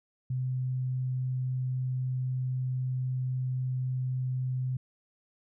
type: tone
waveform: sine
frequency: 128.3 Hz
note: C3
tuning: 34 cents flat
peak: -28 dBFS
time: 0.3-4.77 s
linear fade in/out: 5 ms
effects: none